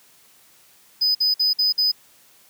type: tone bursts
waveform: triangle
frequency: 5000 Hz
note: D#8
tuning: 8 cents sharp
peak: -15 dBFS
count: 5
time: 1.01-1.918 s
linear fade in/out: 10 ms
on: 140 ms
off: 52 ms
effects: white hiss -54 dBFS RMS until 2.49 s + high-pass 80 Hz 12 dB/octave